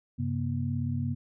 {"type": "tone cluster", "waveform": "sine", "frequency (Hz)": [96.2, 133.7, 239.5], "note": ["G2", "C3", "A#3"], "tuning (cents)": [-32, 38, 47], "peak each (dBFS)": [-32, -31, -33], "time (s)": [0.18, 1.15], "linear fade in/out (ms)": 20, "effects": []}